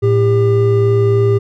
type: tone pair together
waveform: triangle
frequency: 112.05 / 399.3 Hz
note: A2 / G4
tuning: +32 / +32 cents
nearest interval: octave + minor seventh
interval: 2200 cents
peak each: -10 dBFS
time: 0.02-1.39 s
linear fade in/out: 20 ms
effects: none